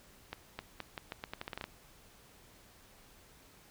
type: accelerating click train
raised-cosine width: 0.3 ms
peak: -23 dBFS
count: 13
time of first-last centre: 0.33-1.641 s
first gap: 260 ms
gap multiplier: 0.82
effects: pink hiss -60 dBFS RMS until 3.7 s